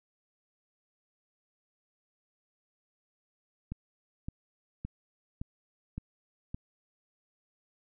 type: click train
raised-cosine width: 5 ms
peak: -24 dBFS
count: 6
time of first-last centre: 3.72-6.545 s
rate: 1.77 Hz
effects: none